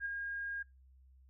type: tone with ADSR envelope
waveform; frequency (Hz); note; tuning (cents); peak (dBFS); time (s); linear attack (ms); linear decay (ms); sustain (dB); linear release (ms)
sine; 1623; G#6; -40; -33; 0-0.63; 54; 13; -4; 11
effects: noise-tail reverb RT60 0.2 s tail -20 dB re dry + added 65 Hz sine -59 dBFS peak until 1.29 s